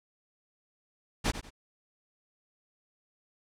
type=noise with echo; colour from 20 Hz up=pink; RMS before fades=-27 dBFS; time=1.24-1.32 s; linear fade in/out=20 ms; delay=93 ms; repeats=2; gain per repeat=-11 dB; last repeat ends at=1.506 s; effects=low-pass 8000 Hz 12 dB/octave

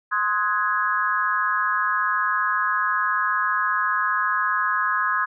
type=chord; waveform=sine; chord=Ab dominant seventh; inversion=first; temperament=equal with one note detuned; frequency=1046.5 / 1261.2 / 1480 / 1661.2 Hz; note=C6 / Eb6 / Gb6 / Ab6; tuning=0 / +23 / 0 / 0 cents; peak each=-25 / -24 / -29 / -24 dBFS; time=0.11-5.26 s; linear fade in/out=20 ms; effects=none

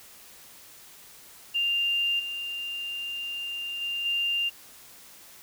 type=tone with level steps; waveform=sine; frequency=2794 Hz; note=F7; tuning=in tune; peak=-23 / -31 / -28 / -24 dBFS; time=1.54-4.5 s; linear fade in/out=20 ms; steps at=2.19 / 3.81 / 4.05 s; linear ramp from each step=10 ms; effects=white hiss -50 dBFS RMS until 5.42 s

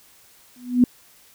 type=tone with exponential growth; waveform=sine; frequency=246.9 Hz; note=B3; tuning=in tune; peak=-8 dBFS; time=0.56-0.84 s; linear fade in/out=2 ms; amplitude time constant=59 ms; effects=white hiss -53 dBFS RMS until 1.34 s

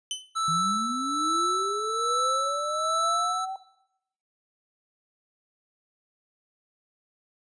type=tone with exponential decay; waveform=sawtooth; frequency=3036 Hz; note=F#7; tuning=44 cents sharp; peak=-22 dBFS; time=0.11-0.3 s; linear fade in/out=1 ms; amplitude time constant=41 ms
type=tone with tremolo; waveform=square; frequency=1318.5 Hz; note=E6; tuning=in tune; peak=-24 dBFS; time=0.35-3.46 s; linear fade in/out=20 ms; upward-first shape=sine; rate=1.2 Hz; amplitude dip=50%
type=linear sweep; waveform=sine; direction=up; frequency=155.56 to 775 Hz; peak=-31 dBFS; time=0.48-3.56 s; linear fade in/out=2 ms
effects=noise-tail reverb RT60 0.8 s tail -17 dB re dry + resampled to 22050 Hz

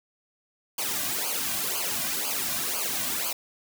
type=noise with flanger; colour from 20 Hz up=white; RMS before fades=-29 dBFS; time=0.78-3.33 s; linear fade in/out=5 ms; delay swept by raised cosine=0.53 to 2.33 ms; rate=2 Hz; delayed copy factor=-0.95; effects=none

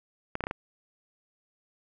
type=clicks; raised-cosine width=0.5 ms; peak=-16 dBFS; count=5; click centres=0.354 / 0.407 / 0.439 / 0.469 / 0.511 s; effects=none

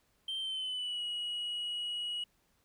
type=tone with pitch glide; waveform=sine; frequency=3136 to 2909 Hz; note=G7 to F#7; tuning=0 to -30 cents; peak=-32 dBFS; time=0.28-2.24 s; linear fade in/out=5 ms; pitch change=-130 cents; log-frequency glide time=0.39-1.02 s; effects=tanh soft clip ceiling -33 dBFS + pink hiss -73 dBFS RMS until 2.64 s

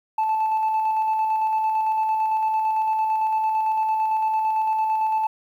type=tone with tremolo; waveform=sine; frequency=875 Hz; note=A5; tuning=10 cents flat; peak=-16 dBFS; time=0.18-5.27 s; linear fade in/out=5 ms; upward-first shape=square; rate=8.9 Hz; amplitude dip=30%; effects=tanh soft clip ceiling -17 dBFS + 9-bit

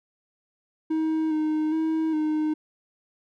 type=tone with pitch steps; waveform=triangle; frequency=316.6 / 309.3 / 318.9 / 307.9 Hz; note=D#4 / D#4 / D#4 / D#4; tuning=+30 / -10 / +43 / -18 cents; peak=-20 dBFS; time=0.9-2.54 s; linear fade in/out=10 ms; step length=410 ms; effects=none

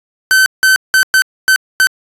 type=tone bursts at uneven times; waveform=45% pulse; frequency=1534 Hz; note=G6; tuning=38 cents flat; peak=-6 dBFS; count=6; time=0.31-0.46 / 0.63-0.76 / 0.94-1.03 / 1.14-1.22 / 1.48-1.56 / 1.8-1.87 s; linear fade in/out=0 ms; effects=resampled to 32000 Hz

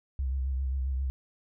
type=tone with vibrato; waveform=sine; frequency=66.1 Hz; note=C2; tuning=18 cents sharp; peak=-27 dBFS; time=0.19-1.1 s; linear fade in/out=0 ms; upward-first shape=sine; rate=7.5 Hz; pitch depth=54 cents each way; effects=none

